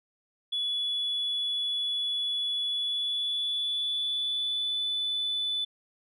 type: tone with pitch glide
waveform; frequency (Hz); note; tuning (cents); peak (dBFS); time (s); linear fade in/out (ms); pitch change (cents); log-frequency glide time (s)
sine; 3413 to 3491; G#7 to A7; +47 to -14; -26; 0.52-5.65; 10; +39; 2.67-4.86
effects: tanh soft clip ceiling -23 dBFS